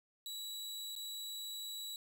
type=tone with dropouts; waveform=sawtooth; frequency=3911 Hz; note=B7; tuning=18 cents flat; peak=-39 dBFS; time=0.26-1.96 s; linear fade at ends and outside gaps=1 ms; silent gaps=0.953-0.962 s; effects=none